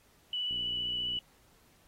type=tone with vibrato; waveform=sine; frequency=2960 Hz; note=F#7; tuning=in tune; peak=-31 dBFS; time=0.33-1.19 s; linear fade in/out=2 ms; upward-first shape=square; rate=15 Hz; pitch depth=11 cents each way
type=click train; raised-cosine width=3 ms; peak=-38 dBFS; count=41; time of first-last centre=0.51-1.169 s; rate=60.7 Hz
effects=pink hiss -65 dBFS RMS until 1.87 s + AAC 48 kbps